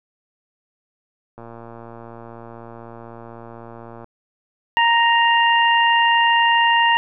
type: click train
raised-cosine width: 1 ms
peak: -24 dBFS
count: 310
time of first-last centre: 1.38-4.044 s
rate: 116 Hz
type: harmonic tone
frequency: 932.3 Hz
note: A#5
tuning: in tune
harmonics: 1 / 2 / 3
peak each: -15 / -18 / -20 dBFS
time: 4.77-6.97 s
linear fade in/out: 0 ms
effects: none